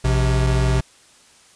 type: tone pair together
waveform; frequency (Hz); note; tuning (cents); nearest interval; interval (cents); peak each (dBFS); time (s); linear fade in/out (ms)
square; 57.33 / 128.7; A#1 / C3; -28 / -28; octave + major second; 1400; -19; 0.04-0.81; 10
effects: white hiss -51 dBFS RMS until 1.55 s + resampled to 22050 Hz